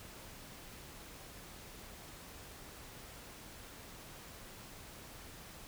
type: silence
effects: pink hiss -52 dBFS RMS until 5.67 s